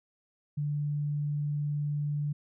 sine tone, 146.83 Hz, D3, in tune, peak -28 dBFS, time 0.57-2.33 s, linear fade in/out 10 ms, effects none

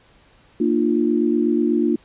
sine chord, Bb major, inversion none, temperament equal with one note detuned, 233.1 / 300.9 / 349.2 Hz, Bb3 / D4 / F4, 0 / +42 / 0 cents, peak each -20 dBFS, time 0.6-1.96 s, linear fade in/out 5 ms, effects pink hiss -54 dBFS RMS until 2.04 s + resampled to 8000 Hz

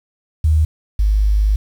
sine tone pair in turn, 77.78 / 51.54 Hz, D#2 / G#1, 0 / -12 cents, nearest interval perfect fifth, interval 712 cents, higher first, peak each -10 / -11 dBFS, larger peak first, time 0.44-0.65 / 0.99-1.56 s, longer second, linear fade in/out 5 ms, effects 7-bit

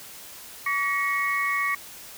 sine tone cluster, 1138 / 1903 / 2205 Hz, C#6 / A#6 / C#7, +45 / +35 / -10 cents, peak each -27 dBFS, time 0.66-1.75 s, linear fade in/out 5 ms, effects white hiss -43 dBFS RMS until 2.17 s

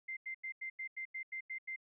sine tone bursts, 2087 Hz, C7, 5 cents flat, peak -39 dBFS, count 10, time 0.08-1.762 s, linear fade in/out 10 ms, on 89 ms, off 88 ms, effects none

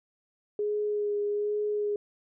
sine tone with vibrato, 415.3 Hz, G#4, in tune, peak -26 dBFS, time 0.59-1.96 s, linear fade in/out 2 ms, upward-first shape sine, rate 1.2 Hz, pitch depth 16 cents each way, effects none

